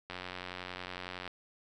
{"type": "click train", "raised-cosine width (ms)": 0.3, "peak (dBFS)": -24, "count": 108, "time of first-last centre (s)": [0.1, 1.277], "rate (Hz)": 90.9, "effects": []}